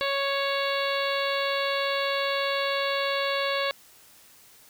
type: harmonic tone with a mistuned harmonic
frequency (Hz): 554.4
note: C#5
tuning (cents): 0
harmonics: 1 / 2 / 3 / 4 / 5 / 6 / 7 / 8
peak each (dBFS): -28 / -31 / -33 / -34 / -35 / -36 / -36 / -37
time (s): 0.01-3.71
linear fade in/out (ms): 0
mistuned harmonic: 6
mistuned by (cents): +53
effects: white hiss -54 dBFS RMS until 4.69 s